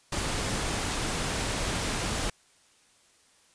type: noise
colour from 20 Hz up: pink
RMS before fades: -30 dBFS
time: 0.12-2.3 s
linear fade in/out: 5 ms
effects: white hiss -62 dBFS RMS until 3.54 s + resampled to 22050 Hz